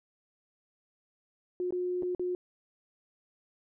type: tone with dropouts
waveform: sine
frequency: 360 Hz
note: F#4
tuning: 47 cents flat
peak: -29 dBFS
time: 1.6-2.35 s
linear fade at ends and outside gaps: 1 ms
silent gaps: 1.707-1.724 / 2.024-2.031 / 2.149-2.195 s
effects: none